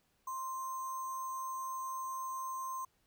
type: tone with sample-and-hold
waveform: sine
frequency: 1048 Hz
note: C6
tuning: 2 cents sharp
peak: -37 dBFS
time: 0.27-2.85 s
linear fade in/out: 5 ms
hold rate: 7350 Hz
effects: pink hiss -75 dBFS RMS until 3.06 s